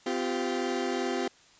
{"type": "chord", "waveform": "30% pulse", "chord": "C suspended fourth", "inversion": "none", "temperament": "equal with one note detuned", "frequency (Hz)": [255.8, 349.2, 392], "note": ["C4", "F4", "G4"], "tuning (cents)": [-39, 0, 0], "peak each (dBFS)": -30, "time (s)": [0.06, 1.28], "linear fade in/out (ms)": 5, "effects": ["white hiss -58 dBFS RMS until 1.59 s", "resampled to 16000 Hz"]}